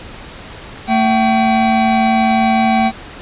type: tone pair together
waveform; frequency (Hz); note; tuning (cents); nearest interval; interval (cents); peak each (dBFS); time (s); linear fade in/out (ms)
square; 224.5 / 764.8; A3 / G5; +35 / -43; octave + major sixth; 2122; -14; 0.87-2.92; 50
effects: pink hiss -33 dBFS RMS until 3.21 s + resampled to 8000 Hz